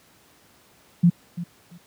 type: tone with echo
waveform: sine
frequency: 172.9 Hz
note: F3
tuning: 17 cents flat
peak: -11 dBFS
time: 1.03-1.1 s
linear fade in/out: 10 ms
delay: 340 ms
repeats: 2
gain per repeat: -15 dB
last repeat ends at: 1.78 s
effects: pink hiss -56 dBFS RMS until 1.86 s + high-pass 100 Hz 12 dB/octave